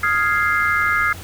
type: chord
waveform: sine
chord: F minor seventh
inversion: third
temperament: equal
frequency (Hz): 1244.5 / 1396.9 / 1661.2 / 2093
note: Eb6 / F6 / Ab6 / C7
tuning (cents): 0 / 0 / 0 / 0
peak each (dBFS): -21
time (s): 0.03-1.13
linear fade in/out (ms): 5
effects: added 88 Hz sine -36 dBFS peak until 1.23 s + pink hiss -37 dBFS RMS until 1.23 s